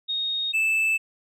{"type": "tone pair in turn", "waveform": ["sine", "triangle"], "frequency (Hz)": [3724, 2633], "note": ["A#7", "E7"], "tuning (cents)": [-2, -3], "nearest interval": "tritone", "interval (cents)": 601, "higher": "first", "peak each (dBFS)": [-24, -18], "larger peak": "second", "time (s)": [[0.08, 0.53], [0.53, 0.98]], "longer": "neither", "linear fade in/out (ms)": 20, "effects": []}